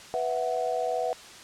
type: chord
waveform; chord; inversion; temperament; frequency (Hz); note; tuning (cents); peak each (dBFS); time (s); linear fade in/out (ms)
sine; B suspended fourth; none; equal; 493.9 / 659.3 / 740; B4 / E5 / F#5; 0 / 0 / 0; -30; 0.14-1.13; 0
effects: white hiss -46 dBFS RMS until 1.43 s + low-pass 7000 Hz 12 dB/octave